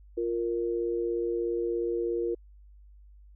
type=tone pair together; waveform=sine; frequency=349.2 / 466.1 Hz; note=F4 / A#4; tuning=0 / 0 cents; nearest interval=perfect fourth; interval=500 cents; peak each=-29 / -30 dBFS; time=0.17-2.35 s; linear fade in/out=10 ms; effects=added 50 Hz sine -50 dBFS peak until 3.35 s